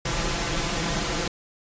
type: noise with comb filter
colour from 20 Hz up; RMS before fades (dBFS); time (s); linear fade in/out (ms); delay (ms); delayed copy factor
pink; -26; 0.05-1.28; 5; 5.9; +0.7
effects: resampled to 16000 Hz